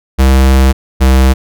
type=tone pair in turn; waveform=square; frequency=66.1 / 65.57 Hz; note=C2 / C2; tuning=+18 / +4 cents; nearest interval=unison; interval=14 cents; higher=first; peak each=-5 dBFS; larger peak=neither; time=0.18-0.73 / 1-1.34 s; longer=first; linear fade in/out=20 ms; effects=none